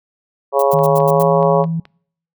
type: harmonic tone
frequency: 138.59 Hz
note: C#3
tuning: in tune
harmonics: 3 / 4 / 5 / 6 / 7 / 8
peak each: -17 / -14 / -19 / -23 / -20 / -22 dBFS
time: 0.52-1.66 s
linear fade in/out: 50 ms
type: noise bursts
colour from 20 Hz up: violet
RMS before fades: -27 dBFS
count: 6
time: 0.59-1.229 s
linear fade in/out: 5 ms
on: 34 ms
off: 87 ms
type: tone with pitch glide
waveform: sine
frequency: 155.56 to 164.71 Hz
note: D#3 to E3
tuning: 0 to -1 cents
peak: -17 dBFS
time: 0.73-1.8 s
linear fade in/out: 5 ms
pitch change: +99 cents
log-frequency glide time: 1.05-1.24 s
type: click train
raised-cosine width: 0.3 ms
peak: -23 dBFS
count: 6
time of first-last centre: 0.79-1.854 s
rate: 4.7 Hz
effects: noise-tail reverb RT60 0.6 s tail -26 dB re dry